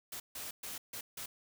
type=noise bursts at uneven times; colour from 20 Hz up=white; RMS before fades=-43 dBFS; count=5; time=0.12-0.2 / 0.35-0.51 / 0.63-0.78 / 0.93-1.01 / 1.17-1.26 s; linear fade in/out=5 ms; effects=none